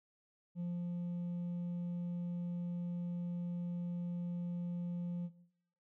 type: tone with hard clipping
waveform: triangle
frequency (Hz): 174.61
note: F3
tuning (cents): 0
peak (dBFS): -35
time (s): 0.55-5.3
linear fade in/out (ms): 50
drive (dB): 1
effects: noise-tail reverb RT60 0.7 s tail -17 dB re dry